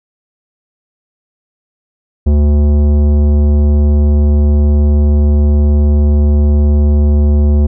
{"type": "tone with tanh clipping", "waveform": "sine", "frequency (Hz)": 73.42, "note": "D2", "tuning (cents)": 0, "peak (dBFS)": -8, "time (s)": [2.26, 7.67], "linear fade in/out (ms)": 10, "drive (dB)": 14, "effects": []}